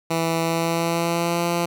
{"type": "tone with pitch glide", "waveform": "10% pulse", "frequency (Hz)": [164.81, 171.51], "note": ["E3", "F3"], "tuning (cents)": [0, -31], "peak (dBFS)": -12, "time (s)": [0.1, 1.66], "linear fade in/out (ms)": 10, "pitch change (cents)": 69, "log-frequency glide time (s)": [0.41, 1.45], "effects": []}